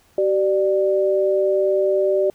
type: tone pair together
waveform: sine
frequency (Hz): 383 / 593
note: G4 / D5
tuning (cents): -40 / +17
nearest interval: minor sixth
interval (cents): 757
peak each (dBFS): -18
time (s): 0.18-2.3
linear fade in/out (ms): 2
effects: pink hiss -57 dBFS RMS until 2.34 s